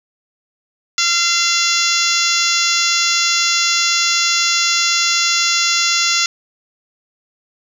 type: harmonic tone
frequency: 687 Hz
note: F5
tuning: 29 cents flat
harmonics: 2 / 3 / 4 / 5 / 6 / 7 / 8 / 9 / 10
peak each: -22 / -22 / -22 / -22 / -22 / -22 / -22 / -22 / -22 dBFS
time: 0.98-6.26 s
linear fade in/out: 2 ms
effects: 7-bit